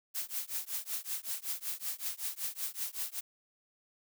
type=noise with tremolo; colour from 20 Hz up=blue; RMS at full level=-34 dBFS; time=0.14-3.21 s; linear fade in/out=20 ms; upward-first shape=triangle; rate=5.3 Hz; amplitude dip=100%; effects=none